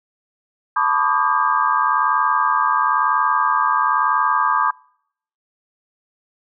sine tone cluster, 879 / 999 / 1138 / 1219 / 1606 Hz, A5 / B5 / C#6 / D#6 / G6, -2 / +20 / +45 / -36 / +41 cents, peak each -24 / -21 / -20 / -20 / -24 dBFS, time 0.76-4.71 s, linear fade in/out 5 ms, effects noise-tail reverb RT60 0.7 s tail -26 dB re dry

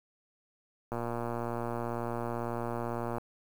click train, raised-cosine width 1 ms, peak -21 dBFS, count 268, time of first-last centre 0.92-3.183 s, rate 118 Hz, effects 8-bit

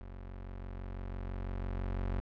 30% pulse tone with level ramp, 46 Hz, F#1, 9 cents flat, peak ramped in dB -42 to -29 dBFS, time 0.01-2.2 s, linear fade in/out 0 ms, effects low-pass 2000 Hz 12 dB/octave

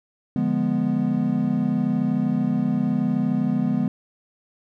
triangle chord, D diminished seventh, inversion none, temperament equal, 146.83 / 174.61 / 207.7 / 246.9 Hz, D3 / F3 / Ab3 / Cb4, 0 / 0 / 0 / 0 cents, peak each -26 / -25 / -22 / -21 dBFS, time 0.36-3.88 s, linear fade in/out 2 ms, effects none

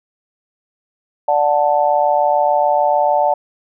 sine chord, D major, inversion none, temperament just, 587.3 / 734.2 / 881 Hz, D5 / F#5 / A5, 0 / -14 / +2 cents, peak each -16 dBFS, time 1.28-3.34 s, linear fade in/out 5 ms, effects none

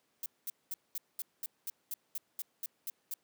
violet noise bursts, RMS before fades -38 dBFS, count 13, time 0.23-3.14 s, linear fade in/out 2 ms, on 30 ms, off 210 ms, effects pink hiss -75 dBFS RMS until 3.23 s + high-pass 200 Hz 12 dB/octave

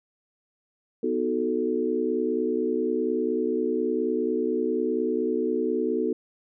sine chord, B dominant seventh, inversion none, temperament equal, 246.9 / 311.1 / 370 / 440 Hz, B3 / D#4 / F#4 / A4, 0 / 0 / 0 / 0 cents, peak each -29 / -30 / -28 / -27 dBFS, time 1.03-6.13 s, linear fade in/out 5 ms, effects none

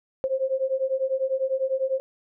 sine beating tone pair, 523.3 / 533.3 Hz, C5 / C5, 0 / +33 cents, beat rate 10 Hz, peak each -26 / -25 dBFS, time 0.24-2 s, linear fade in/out 0 ms, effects none

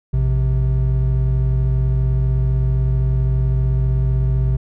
triangle tone pair together, 57.86 / 129.8 Hz, A#1 / C3, -12 / -13 cents, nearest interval octave + major second, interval 1399 cents, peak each -15 dBFS, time 0.13-4.57 s, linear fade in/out 10 ms, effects none

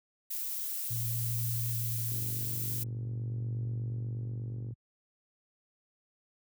violet noise, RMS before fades -36 dBFS, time 0.3-2.84 s, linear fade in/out 10 ms
sine tone with tremolo, 116.54 Hz, A#2, in tune, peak -31 dBFS, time 0.9-4.74 s, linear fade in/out 10 ms, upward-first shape triangle, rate 0.46 Hz, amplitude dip 45%
click train, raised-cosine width 3 ms, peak -34 dBFS, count 126, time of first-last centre 2.12-4.708 s, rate 48.3 Hz
effects high-pass 60 Hz 12 dB/octave

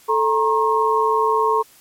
sine tone cluster, 439.7 / 938 / 1078 Hz, A4 / A#5 / C#6, -1 / +11 / -49 cents, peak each -19 dBFS, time 0.08-1.63 s, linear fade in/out 20 ms, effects white hiss -50 dBFS RMS until 1.8 s + MP3 64 kbps

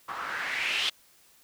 blue noise with low-pass filter sweep, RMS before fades -31 dBFS, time 0.08-0.9 s, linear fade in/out 10 ms, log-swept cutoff 1100 to 3300 Hz, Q 3.4, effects white hiss -60 dBFS RMS until 1.43 s

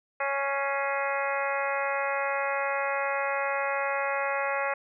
harmonic tone with a mistuned harmonic, 277.5 Hz, C#4, 2 cents sharp, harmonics 2 / 3 / 4 / 5 / 6 / 7 / 8 / 9, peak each -31 / -33 / -34 / -35 / -36 / -36 / -37 / -38 dBFS, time 0.2-4.74 s, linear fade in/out 5 ms, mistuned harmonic 8, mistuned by -69 cents, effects none

